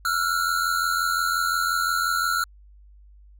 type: tone pair together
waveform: square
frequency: 1344.3 / 1430 Hz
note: E6 / F6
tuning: +34 / +41 cents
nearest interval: minor second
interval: 107 cents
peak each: -25 dBFS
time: 0.05-2.44 s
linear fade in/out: 2 ms
effects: added 50 Hz sine -47 dBFS peak until 3.39 s